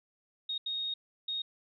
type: tone bursts at uneven times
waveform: sine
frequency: 3729 Hz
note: A#7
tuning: in tune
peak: -32 dBFS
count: 3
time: 0.49-0.58 / 0.66-0.94 / 1.28-1.42 s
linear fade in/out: 5 ms
effects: none